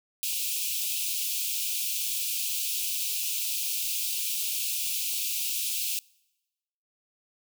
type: high-pass noise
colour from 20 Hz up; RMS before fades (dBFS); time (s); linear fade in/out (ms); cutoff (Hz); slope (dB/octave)
white; -30; 0.23-5.99; 0; 2400; 96
effects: noise-tail reverb RT60 1.0 s tail -26 dB re dry